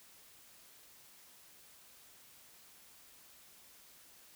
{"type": "silence", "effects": ["white hiss -60 dBFS RMS until 4.35 s"]}